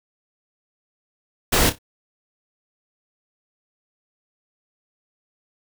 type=noise with echo; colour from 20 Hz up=pink; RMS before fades=-17 dBFS; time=1.52-1.7 s; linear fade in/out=10 ms; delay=29 ms; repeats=3; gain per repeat=-12 dB; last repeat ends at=1.787 s; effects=none